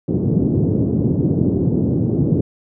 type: band-pass noise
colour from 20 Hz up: pink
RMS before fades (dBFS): -17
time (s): 0.08-2.41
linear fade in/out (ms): 5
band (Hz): 100 to 370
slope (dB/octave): 24
effects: none